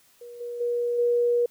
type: tone with level steps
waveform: sine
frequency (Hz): 479.5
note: A#4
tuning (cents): +49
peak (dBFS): -39 / -31 / -23 / -19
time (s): 0.21-1.46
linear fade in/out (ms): 5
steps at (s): 0.4 / 0.6 / 0.98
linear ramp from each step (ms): 10
effects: white hiss -60 dBFS RMS until 1.5 s